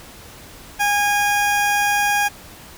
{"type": "tone", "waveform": "20% pulse", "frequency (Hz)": 819, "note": "G#5", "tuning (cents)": -24, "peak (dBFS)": -11, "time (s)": [0.79, 2.29], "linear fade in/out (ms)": 20, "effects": ["pink hiss -41 dBFS RMS until 2.77 s"]}